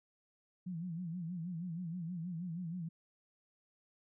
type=tone with vibrato; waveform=sine; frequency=172.2 Hz; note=F3; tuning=24 cents flat; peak=-38 dBFS; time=0.66-2.89 s; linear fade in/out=10 ms; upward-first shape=sine; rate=6.3 Hz; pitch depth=120 cents each way; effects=none